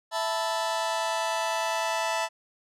sawtooth chord, E suspended fourth, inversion none, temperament just, 659.3 / 879 / 988.9 Hz, E5 / A5 / B5, 0 / -2 / +2 cents, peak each -26 / -26 / -28 dBFS, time 0.11-2.29 s, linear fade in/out 50 ms, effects low-pass 9000 Hz 12 dB/octave

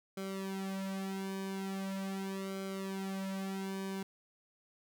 sawtooth tone with flanger, 193.1 Hz, G3, 26 cents flat, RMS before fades -39 dBFS, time 0.17-4.03 s, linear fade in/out 5 ms, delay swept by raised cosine 1.1 to 3.7 ms, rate 0.41 Hz, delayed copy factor -0.9, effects none

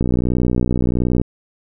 click train, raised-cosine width 3 ms, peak -5 dBFS, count 75, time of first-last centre 0.01-1.215 s, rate 61.4 Hz, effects none

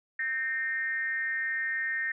sine tone with frequency modulation, 1833 Hz, A#6, 30 cents flat, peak -28 dBFS, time 0.19-2.12 s, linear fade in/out 5 ms, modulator 263 Hz, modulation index 0.6, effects none

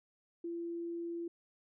sine tone, 339.7 Hz, F4, 48 cents flat, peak -37 dBFS, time 0.44-1.28 s, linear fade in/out 5 ms, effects none

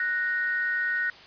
sine tone pair together, 1480 / 1864.7 Hz, F#6 / A#6, 0 / 0 cents, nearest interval major third, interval 400 cents, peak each -27 dBFS, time 0-1.1 s, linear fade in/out 2 ms, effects white hiss -48 dBFS RMS until 1.26 s + resampled to 11025 Hz

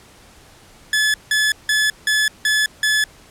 sawtooth tone bursts, 1720 Hz, A6, 40 cents flat, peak -11 dBFS, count 6, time 0.93-3.04 s, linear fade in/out 2 ms, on 210 ms, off 170 ms, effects pink hiss -47 dBFS RMS until 3.3 s + low-pass 11000 Hz 12 dB/octave

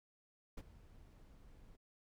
brown noise with ADSR envelope, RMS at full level -42 dBFS, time 0.57-1.77 s, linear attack 10 ms, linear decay 37 ms, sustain -18 dB, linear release 19 ms, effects none

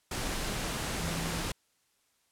sine tone in noise, 166.1 Hz, E3, 13 cents sharp, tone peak -37 dBFS, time 1-1.42 s, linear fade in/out 5 ms, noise pink, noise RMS -34 dBFS, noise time 0.11-1.52 s, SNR -6 dB, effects white hiss -72 dBFS RMS until 2.31 s + low-pass 11000 Hz 12 dB/octave

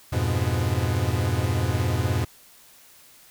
45% pulse chord, F diminished, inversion none, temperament equal, 87.31 / 103.83 / 123.47 Hz, F2 / Ab2 / Cb3, 0 / 0 / 0 cents, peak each -26 dBFS, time 0.12-2.25 s, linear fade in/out 10 ms, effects white hiss -52 dBFS RMS until 3.3 s

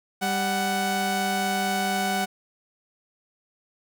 sawtooth tone pair together, 197.1 / 744.2 Hz, G3 / F#5, +10 / +10 cents, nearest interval octave + major seventh, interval 2300 cents, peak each -24 / -21 dBFS, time 0.21-2.26 s, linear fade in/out 20 ms, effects none

